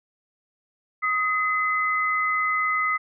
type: tone pair together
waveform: sine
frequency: 1255.3 / 2036 Hz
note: D#6 / C7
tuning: +15 / -48 cents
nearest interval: minor sixth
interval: 837 cents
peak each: -23 / -24 dBFS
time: 1.02-2.98 s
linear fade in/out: 20 ms
effects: none